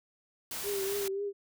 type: noise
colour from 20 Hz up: white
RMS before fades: -38 dBFS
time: 0.51-1.08 s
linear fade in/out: 2 ms
type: tone with vibrato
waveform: sine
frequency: 396.8 Hz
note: G4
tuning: 21 cents sharp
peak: -31 dBFS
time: 0.63-1.33 s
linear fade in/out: 50 ms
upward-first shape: triangle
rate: 3.7 Hz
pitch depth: 57 cents each way
effects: none